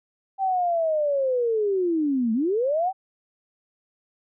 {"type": "linear two-way sweep", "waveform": "sine", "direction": "down then up", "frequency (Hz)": [784, 215.1, 784], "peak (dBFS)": -20, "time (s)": [0.38, 2.93], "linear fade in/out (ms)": 50, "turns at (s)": 2.33, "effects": []}